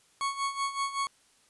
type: tone with tremolo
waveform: 40% pulse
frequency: 1107 Hz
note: C#6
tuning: 3 cents flat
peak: -26 dBFS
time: 0.21-1.07 s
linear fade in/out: 0 ms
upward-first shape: sine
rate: 5.3 Hz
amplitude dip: 75%
effects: white hiss -64 dBFS RMS until 1.49 s + resampled to 24000 Hz